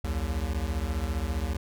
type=beating tone pair; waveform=square; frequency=64 / 79 Hz; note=C2 / D#2; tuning=-38 / +27 cents; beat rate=15 Hz; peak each=-31 dBFS; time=0.04-1.57 s; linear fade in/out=5 ms; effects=none